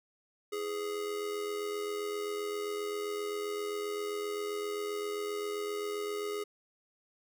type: tone with amplitude modulation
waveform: square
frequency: 415.3 Hz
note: G#4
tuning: in tune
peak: -32 dBFS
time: 0.52-6.44 s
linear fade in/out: 10 ms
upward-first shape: sine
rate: 87.6 Hz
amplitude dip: 55%
effects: none